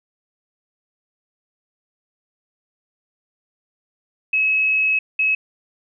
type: tone pair in turn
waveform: sine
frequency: 2571 / 2571 Hz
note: E7 / E7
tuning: -44 / -44 cents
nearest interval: unison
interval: 0 cents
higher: neither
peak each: -15 dBFS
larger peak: neither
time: 4.33-4.99 / 5.19-5.35 s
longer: first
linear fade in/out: 5 ms
effects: none